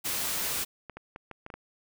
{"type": "noise", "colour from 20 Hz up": "white", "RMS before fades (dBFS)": -31, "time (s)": [0.04, 0.65], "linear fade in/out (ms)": 20}
{"type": "clicks", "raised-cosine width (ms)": 0.5, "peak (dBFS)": -26, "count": 7, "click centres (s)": [0.897, 0.97, 1.161, 1.313, 1.464, 1.502, 1.54]}
{"effects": []}